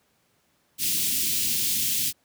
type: band-stop noise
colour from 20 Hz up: white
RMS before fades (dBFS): -25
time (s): 0.78-2.13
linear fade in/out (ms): 50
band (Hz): 300 to 2600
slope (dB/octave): 24
effects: pink hiss -67 dBFS RMS until 2.24 s + high-pass 100 Hz 12 dB/octave